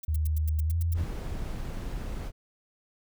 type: noise bursts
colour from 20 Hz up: violet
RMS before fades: -39 dBFS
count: 9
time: 0.03-0.938 s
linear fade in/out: 5 ms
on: 20 ms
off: 91 ms
type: tone with pitch glide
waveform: sine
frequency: 77.3 to 83.81 Hz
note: D#2 to E2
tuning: -11 to +29 cents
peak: -24 dBFS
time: 0.08-1.04 s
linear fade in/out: 5 ms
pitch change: +140 cents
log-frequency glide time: 0.64-0.75 s
type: noise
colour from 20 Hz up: brown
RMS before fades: -34 dBFS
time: 0.94-2.32 s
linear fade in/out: 50 ms
type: clicks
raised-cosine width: 5 ms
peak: -28 dBFS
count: 2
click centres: 1.104 / 1.771 s
effects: none